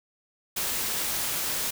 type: noise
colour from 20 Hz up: white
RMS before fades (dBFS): -29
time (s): 0.56-1.71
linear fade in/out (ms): 10
effects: none